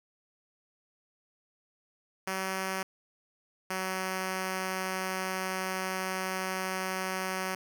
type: tone pair in turn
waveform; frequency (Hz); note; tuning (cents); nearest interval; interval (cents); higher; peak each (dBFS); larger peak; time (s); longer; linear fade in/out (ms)
5% pulse; 190 / 187.71; F#3 / F#3; +46 / +25; unison; 21; first; -20; neither; 2.27-2.83 / 3.7-7.55; second; 5
effects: none